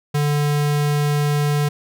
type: tone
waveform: square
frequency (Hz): 146.7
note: D3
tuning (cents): -2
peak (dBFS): -17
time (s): 0.14-1.69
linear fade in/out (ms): 10
effects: none